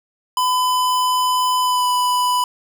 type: tone with pitch glide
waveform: square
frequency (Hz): 1006 to 993.3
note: B5 to B5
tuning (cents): +32 to +10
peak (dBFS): -16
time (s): 0.37-2.44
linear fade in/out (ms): 2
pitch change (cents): -22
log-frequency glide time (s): 1.6-1.87
effects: none